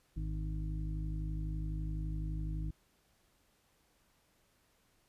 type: harmonic tone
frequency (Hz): 51.91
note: G#1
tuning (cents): 0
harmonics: 1 / 2 / 3 / 5 / 6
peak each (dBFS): -36 / -45 / -41 / -55 / -49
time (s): 0.16-2.71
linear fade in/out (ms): 10
effects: pink hiss -72 dBFS RMS until 5.08 s + resampled to 32000 Hz